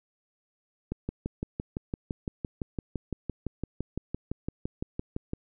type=click train; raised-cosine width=3 ms; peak=-18 dBFS; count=27; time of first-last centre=0.92-5.334 s; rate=5.89 Hz; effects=none